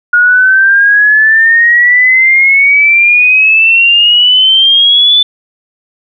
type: exponential sweep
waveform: sine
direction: up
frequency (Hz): 1434 to 3515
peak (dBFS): -3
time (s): 0.13-5.23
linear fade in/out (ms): 5
effects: none